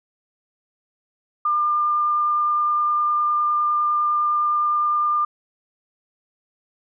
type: tone with vibrato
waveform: sine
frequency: 1200 Hz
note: D6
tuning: 37 cents sharp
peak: -17 dBFS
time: 1.45-5.25 s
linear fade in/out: 5 ms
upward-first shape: triangle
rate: 9.8 Hz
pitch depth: 9 cents each way
effects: none